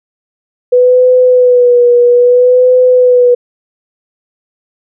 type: tone with vibrato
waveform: sine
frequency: 493.9 Hz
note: B4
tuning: in tune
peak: -3 dBFS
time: 0.72-3.35 s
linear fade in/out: 10 ms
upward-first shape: sine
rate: 0.61 Hz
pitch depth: 38 cents each way
effects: none